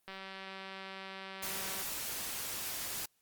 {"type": "click train", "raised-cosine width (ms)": 0.3, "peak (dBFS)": -29, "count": 335, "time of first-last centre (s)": [0.08, 1.82], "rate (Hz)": 192}
{"type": "noise", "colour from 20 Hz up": "white", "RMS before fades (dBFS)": -39, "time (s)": [1.42, 3.06], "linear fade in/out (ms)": 10}
{"effects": ["white hiss -75 dBFS RMS until 3.21 s", "Opus 32 kbps"]}